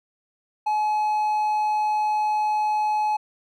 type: tone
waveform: triangle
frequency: 850 Hz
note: G#5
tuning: 40 cents sharp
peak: -18 dBFS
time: 0.66-3.17 s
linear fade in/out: 10 ms
effects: none